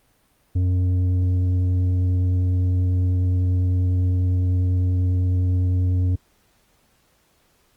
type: tone with tanh clipping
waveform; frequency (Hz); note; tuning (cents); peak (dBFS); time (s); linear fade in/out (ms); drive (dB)
sine; 91; F#2; -28; -18; 0.55-6.16; 10; 7
effects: pink hiss -62 dBFS RMS until 7.76 s + Opus 32 kbps